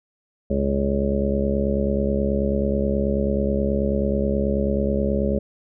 harmonic tone with a mistuned harmonic, 69.3 Hz, C#2, in tune, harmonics 1 / 2 / 3 / 4 / 5 / 6 / 7 / 8 / 9, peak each -25 / -32 / -23 / -35 / -32 / -27 / -35 / -26 / -35 dBFS, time 0.5-5.39 s, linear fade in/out 5 ms, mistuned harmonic 9, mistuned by -34 cents, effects none

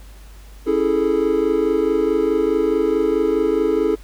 triangle chord, A major seventh, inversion first, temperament equal, 277.2 / 329.6 / 415.3 / 440 Hz, C#4 / E4 / G#4 / A4, 0 / 0 / 0 / 0 cents, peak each -23 / -19 / -18 / -18 dBFS, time 0.66-3.96 s, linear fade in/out 20 ms, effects added 50 Hz sine -38 dBFS peak until 4.03 s + pink hiss -49 dBFS RMS until 4.03 s

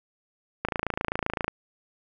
click train, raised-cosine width 0.5 ms, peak -11 dBFS, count 24, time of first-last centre 0.65-1.48 s, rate 27.7 Hz, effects none

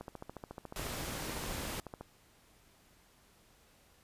click train, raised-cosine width 1 ms, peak -29 dBFS, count 29, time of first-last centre 0.01-2.01 s, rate 14 Hz
pink noise, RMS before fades -40 dBFS, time 0.76-1.8 s, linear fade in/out 0 ms
effects pink hiss -65 dBFS RMS until 4.03 s + resampled to 32000 Hz

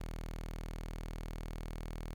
sawtooth tone, 40.11 Hz, E1, 47 cents flat, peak -36 dBFS, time 0-2.14 s, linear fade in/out 10 ms, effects 12-bit

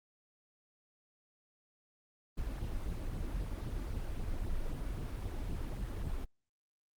brown noise with flanger, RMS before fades -37 dBFS, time 2.37-6.25 s, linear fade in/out 10 ms, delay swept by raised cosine 0.22 to 3.52 ms, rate 3.8 Hz, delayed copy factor +0.5, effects Opus 24 kbps

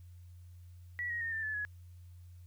sine tone with pitch steps, 1941 / 1886.8 / 1834.2 / 1783 / 1733.2 / 1684.9 Hz, B6 / A#6 / A#6 / A6 / A6 / G#6, -31 / +20 / -29 / +22 / -27 / +25 cents, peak -34 dBFS, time 0.99-1.65 s, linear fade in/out 0 ms, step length 110 ms, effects added 88 Hz sine -50 dBFS peak until 2.46 s + white hiss -73 dBFS RMS until 2.46 s

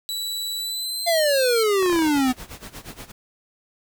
sawtooth tone with pitch glide, 3940 to 4223 Hz, B7 to C8, -5 to +15 cents, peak -23 dBFS, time 0.09-1.63 s, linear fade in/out 0 ms, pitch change +120 cents, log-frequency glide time 0.57-1.33 s
square exponential sweep, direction down, 698.5 to 248.6 Hz, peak -18 dBFS, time 1.06-2.33 s, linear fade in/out 20 ms
clicks, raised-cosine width 0.5 ms, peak -18 dBFS, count 7, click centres 1.827 / 1.861 / 1.898 / 1.928 / 1.961 / 1.991 / 2.022 s
pink noise with tremolo, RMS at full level -36 dBFS, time 1.91-3.12 s, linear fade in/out 10 ms, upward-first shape sine, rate 8.4 Hz, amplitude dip 85%
effects none

